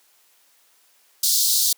pink high-pass noise, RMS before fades -19 dBFS, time 1.23-1.73 s, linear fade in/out 5 ms, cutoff 3900 Hz, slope 48 dB/octave, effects white hiss -59 dBFS RMS until 1.77 s + high-pass 400 Hz 12 dB/octave

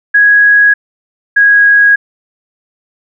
sine tone pair in turn, 1661.2 / 1650.7 Hz, G#6 / G#6, 0 / -11 cents, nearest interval unison, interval 11 cents, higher first, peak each -3 dBFS, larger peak neither, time 0.14-0.74 / 1.36-1.96 s, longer neither, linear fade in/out 10 ms, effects none

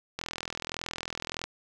click train, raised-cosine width 0.2 ms, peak -16 dBFS, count 53, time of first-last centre 0.19-1.44 s, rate 41.6 Hz, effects none

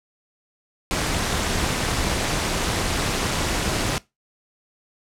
pink noise with amplitude modulation, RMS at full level -20 dBFS, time 0.91-3.98 s, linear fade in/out 0 ms, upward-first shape sine, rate 263 Hz, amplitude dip 70%, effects noise-tail reverb RT60 0.2 s tail -20 dB re dry + low-pass 9000 Hz 12 dB/octave

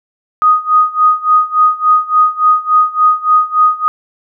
sine tone with tremolo, 1244.5 Hz, D#6, in tune, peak -4 dBFS, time 0.42-3.88 s, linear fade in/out 0 ms, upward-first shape sine, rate 3.5 Hz, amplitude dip 90%, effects none

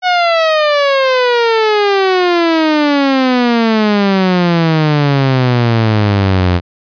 sawtooth exponential sweep, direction down, 738 to 86.6 Hz, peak -5 dBFS, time 0.02-6.61 s, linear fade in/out 50 ms, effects resampled to 11025 Hz

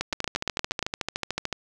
two click trains, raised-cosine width 0.2 ms, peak -9 / -10 dBFS, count 8 / 20, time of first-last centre 0.01-0.827 / 0.13-1.527 s, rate 8.57 / 13.6 Hz, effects none

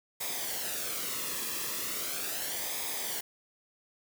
white noise with flanger, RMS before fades -35 dBFS, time 0.2-3.21 s, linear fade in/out 10 ms, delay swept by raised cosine 0.69 to 1.37 ms, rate 0.38 Hz, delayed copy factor -0.6, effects none

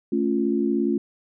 sine chord, A augmented, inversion none, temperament equal, 220 / 277.2 / 349.2 Hz, A3 / C#4 / E#4, 0 / 0 / 0 cents, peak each -24 dBFS, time 0.12-0.98 s, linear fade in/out 5 ms, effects none

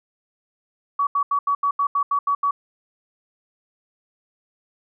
sine tone bursts, 1133 Hz, C#6, 37 cents sharp, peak -17 dBFS, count 10, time 0.99-2.51 s, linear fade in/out 5 ms, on 80 ms, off 80 ms, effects none

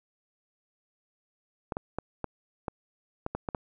clicks, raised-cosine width 1 ms, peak -17 dBFS, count 9, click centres 1.722 / 1.769 / 1.986 / 2.243 / 2.682 / 3.264 / 3.35 / 3.488 / 3.548 s, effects none

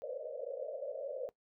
pink band-pass noise, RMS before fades -41 dBFS, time 0.02-1.29 s, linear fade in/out 0 ms, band 480 to 610 Hz, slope 96 dB/octave, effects noise-tail reverb RT60 0.1 s tail -18 dB re dry

